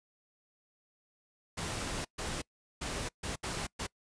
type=noise bursts at uneven times; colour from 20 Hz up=pink; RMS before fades=-37 dBFS; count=6; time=1.57-2.05 / 2.18-2.42 / 2.81-3.09 / 3.23-3.36 / 3.43-3.67 / 3.79-3.87 s; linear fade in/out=10 ms; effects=noise-tail reverb RT60 0.1 s tail -24 dB re dry + resampled to 22050 Hz